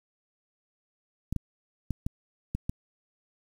clicks, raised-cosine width 5 ms, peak -17 dBFS, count 6, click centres 1.326 / 1.363 / 1.907 / 2.065 / 2.55 / 2.695 s, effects 8-bit

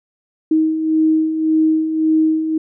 sine beating tone pair, 314.2 / 316 Hz, D#4 / D#4, +17 / +27 cents, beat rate 1.8 Hz, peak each -21 / -13 dBFS, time 0.51-2.58 s, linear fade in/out 5 ms, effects none

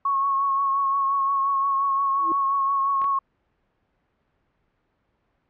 sine tone with vibrato, 1100 Hz, C#6, 14 cents flat, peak -19 dBFS, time 0.05-3.19 s, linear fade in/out 5 ms, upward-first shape triangle, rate 5.7 Hz, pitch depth 32 cents each way
sine tone with exponential growth, 329.6 Hz, E4, in tune, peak -25 dBFS, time 2.15-2.32 s, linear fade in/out 1 ms, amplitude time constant 36 ms
clicks, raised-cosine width 0.3 ms, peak -21 dBFS, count 2, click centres 3.017 / 3.043 s
effects pink hiss -70 dBFS RMS until 5.49 s + low-pass 2000 Hz 12 dB/octave

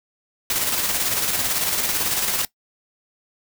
white noise with tremolo, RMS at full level -21 dBFS, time 0.5-2.45 s, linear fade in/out 2 ms, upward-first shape square, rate 18 Hz, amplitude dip 35%, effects noise-tail reverb RT60 0.1 s tail -19 dB re dry

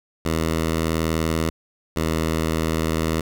10% pulse tone pair in turn, 80.8 / 80.2 Hz, E2 / E2, -34 / -47 cents, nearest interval unison, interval 13 cents, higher first, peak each -12 dBFS, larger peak neither, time 0.25-1.5 / 1.96-3.21 s, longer neither, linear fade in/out 5 ms, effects none

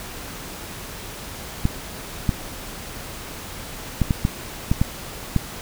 clicks, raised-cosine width 5 ms, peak -5 dBFS, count 8, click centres 1.654 / 2.292 / 4.017 / 4.108 / 4.251 / 4.715 / 4.815 / 5.363 s, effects pink hiss -35 dBFS RMS until 5.61 s

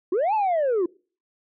sine linear two-way sweep, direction up then down, 329.7 to 893 to 329.7 Hz, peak -17 dBFS, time 0.12-0.86 s, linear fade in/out 5 ms, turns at 0.34 s, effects noise-tail reverb RT60 0.4 s tail -26 dB re dry + tanh soft clip ceiling -18 dBFS

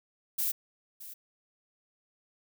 violet noise with echo, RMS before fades -30 dBFS, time 0.38-0.52 s, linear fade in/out 10 ms, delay 620 ms, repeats 1, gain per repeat -15 dB, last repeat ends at 1.14 s, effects none

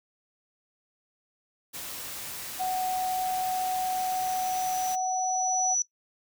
white noise, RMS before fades -38 dBFS, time 1.73-4.96 s, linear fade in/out 20 ms
sine tone, 743 Hz, F#5, 7 cents sharp, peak -26 dBFS, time 2.59-5.75 s, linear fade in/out 20 ms
sine tone with exponential growth, 5920 Hz, F#8, in tune, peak -22 dBFS, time 3.01-5.82 s, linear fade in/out 1 ms, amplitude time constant 610 ms
effects noise-tail reverb RT60 0.1 s tail -18 dB re dry

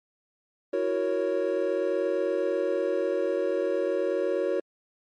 triangle chord, F# dominant seventh, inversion third, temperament equal, 329.6 / 370 / 466.2 / 554.4 Hz, E4 / F#4 / A#4 / C#5, 0 / 0 / 0 / 0 cents, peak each -31 / -27 / -28 / -26 dBFS, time 0.73-4.6 s, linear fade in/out 5 ms, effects MP3 48 kbps

